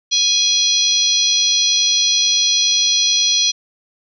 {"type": "harmonic tone", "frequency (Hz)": 830.6, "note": "G#5", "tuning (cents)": 0, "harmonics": [3, 4, 5, 6, 7], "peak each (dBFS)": [-28, -17, -17, -26, -18], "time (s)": [0.11, 3.52], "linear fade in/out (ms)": 20, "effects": []}